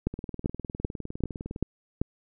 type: two click trains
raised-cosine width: 3 ms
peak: -22 / -12 dBFS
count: 29 / 6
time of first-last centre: 0.14-1.561 / 0.07-2.016 s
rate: 19.7 / 2.57 Hz
effects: none